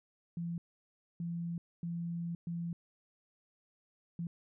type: tone bursts at uneven times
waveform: sine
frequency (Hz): 170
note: F3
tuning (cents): -46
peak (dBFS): -35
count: 5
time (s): 0.37-0.58 / 1.2-1.58 / 1.83-2.35 / 2.47-2.73 / 4.19-4.27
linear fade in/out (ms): 2
effects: none